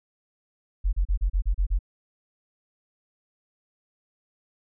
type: tone bursts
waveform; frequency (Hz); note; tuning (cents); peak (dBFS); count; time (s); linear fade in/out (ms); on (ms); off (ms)
sine; 44.89; F1; +48; -19; 8; 0.84-1.791; 20; 90; 33
effects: none